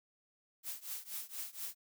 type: noise with tremolo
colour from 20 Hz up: blue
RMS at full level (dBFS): -40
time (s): 0.63-1.75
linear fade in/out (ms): 50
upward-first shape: triangle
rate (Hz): 4.2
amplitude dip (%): 95
effects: none